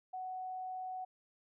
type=tone; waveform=sine; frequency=744 Hz; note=F#5; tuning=9 cents sharp; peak=-39 dBFS; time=0.13-1.05 s; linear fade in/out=10 ms; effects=none